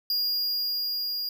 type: tone with level ramp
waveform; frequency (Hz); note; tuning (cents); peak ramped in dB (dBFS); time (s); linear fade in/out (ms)
square; 4839; D#8; -49; -24 to -29; 0.1-1.29; 2
effects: none